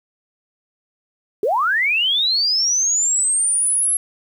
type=linear sweep; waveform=sine; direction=up; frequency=370 to 11175 Hz; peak=-15 dBFS; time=1.43-3.97 s; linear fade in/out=2 ms; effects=8-bit